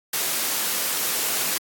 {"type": "noise", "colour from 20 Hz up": "white", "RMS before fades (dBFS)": -24, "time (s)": [0.13, 1.58], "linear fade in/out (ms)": 5, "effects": ["high-pass 200 Hz 12 dB/octave", "AAC 64 kbps"]}